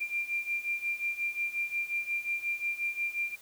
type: beating tone pair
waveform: sine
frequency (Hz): 2378 / 2383.6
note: D7 / D7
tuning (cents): +21 / +25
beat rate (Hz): 5.6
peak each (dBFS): -35 / -32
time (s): 0-3.36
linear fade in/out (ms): 20
effects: white hiss -55 dBFS RMS until 3.41 s